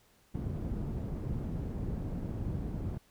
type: low-pass noise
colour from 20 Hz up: white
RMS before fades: -36 dBFS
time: 0.34-2.98 s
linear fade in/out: 10 ms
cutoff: 170 Hz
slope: 12 dB/octave
effects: pink hiss -66 dBFS RMS until 3.1 s